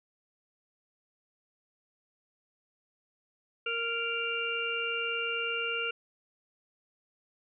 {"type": "harmonic tone with a mistuned harmonic", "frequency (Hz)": 464.2, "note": "A#4", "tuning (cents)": -7, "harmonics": [1, 3, 5, 6], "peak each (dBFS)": [-37, -35, -38, -33], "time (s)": [3.66, 5.91], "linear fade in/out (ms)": 5, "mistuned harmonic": 5, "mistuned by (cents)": 17, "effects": []}